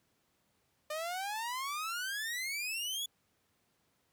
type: exponential sweep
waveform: sawtooth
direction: up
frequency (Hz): 598 to 3449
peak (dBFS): -32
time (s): 0.9-3.06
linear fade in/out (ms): 5
effects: pink hiss -75 dBFS RMS until 4.12 s + high-pass 80 Hz 12 dB/octave